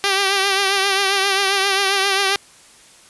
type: tone with vibrato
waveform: 5% pulse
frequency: 392 Hz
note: G4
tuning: in tune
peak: -4 dBFS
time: 0.04-2.36 s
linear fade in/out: 0 ms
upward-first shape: triangle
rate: 7.5 Hz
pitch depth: 57 cents each way
effects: white hiss -47 dBFS RMS until 3.09 s + resampled to 24000 Hz